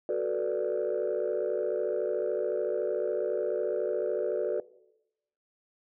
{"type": "chord", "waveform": "sine", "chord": "B minor seventh", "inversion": "second", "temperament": "equal", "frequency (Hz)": [370, 440, 493.9, 587.3], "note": ["F#4", "A4", "B4", "D5"], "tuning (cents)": [0, 0, 0, 0], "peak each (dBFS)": -31, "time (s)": [0.09, 4.6], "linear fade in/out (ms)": 2, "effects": ["noise-tail reverb RT60 0.9 s tail -20 dB re dry", "tanh soft clip ceiling -21 dBFS"]}